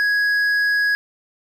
sine tone with hard clipping, 1664 Hz, G#6, 3 cents sharp, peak -17 dBFS, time 0-0.95 s, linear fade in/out 0 ms, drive 5 dB, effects none

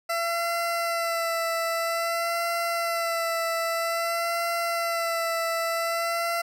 20% pulse tone with vibrato, 672 Hz, E5, 33 cents sharp, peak -20 dBFS, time 0.09-6.42 s, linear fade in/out 10 ms, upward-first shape sine, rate 0.51 Hz, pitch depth 22 cents each way, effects none

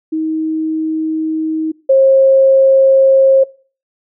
sine tone pair in turn, 316.2 / 536.3 Hz, D#4 / C5, +28 / +43 cents, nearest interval major sixth, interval 915 cents, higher second, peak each -14 / -5 dBFS, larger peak second, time 0.12-1.72 / 1.89-3.44 s, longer first, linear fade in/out 10 ms, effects noise-tail reverb RT60 0.4 s tail -22 dB re dry

